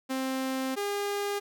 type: tone pair in turn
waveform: sawtooth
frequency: 263.2 / 405.9 Hz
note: C4 / G#4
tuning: +10 / -40 cents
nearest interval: perfect fifth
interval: 750 cents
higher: second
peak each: -25 dBFS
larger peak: neither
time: 0.09-0.76 / 0.76-1.4 s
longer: first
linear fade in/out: 20 ms
effects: none